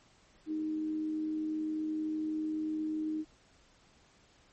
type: tone with amplitude modulation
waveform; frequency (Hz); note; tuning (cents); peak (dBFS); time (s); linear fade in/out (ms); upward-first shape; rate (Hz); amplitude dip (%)
sine; 311.1; D#4; 0; -30; 0.46-3.25; 50; sine; 87.9; 30
effects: pink hiss -64 dBFS RMS until 4.52 s + MP3 32 kbps